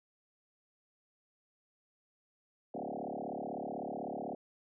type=tone with frequency modulation; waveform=sine; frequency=490.6 Hz; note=B4; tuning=12 cents flat; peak=-37 dBFS; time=2.74-4.35 s; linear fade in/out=5 ms; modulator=36 Hz; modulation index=8; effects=none